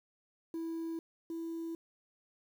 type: tone pair in turn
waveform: sine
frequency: 328.7 / 330.4 Hz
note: E4 / E4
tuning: -5 / +4 cents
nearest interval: unison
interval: 9 cents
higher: second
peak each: -33 / -35 dBFS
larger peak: first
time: 0.54-0.99 / 1.3-1.75 s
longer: neither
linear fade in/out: 2 ms
effects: tanh soft clip ceiling -35 dBFS + 10-bit